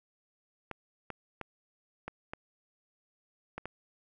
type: clicks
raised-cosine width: 0.5 ms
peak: -23 dBFS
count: 7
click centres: 0.713 / 1.103 / 1.413 / 2.08 / 2.335 / 3.58 / 3.656 s
effects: none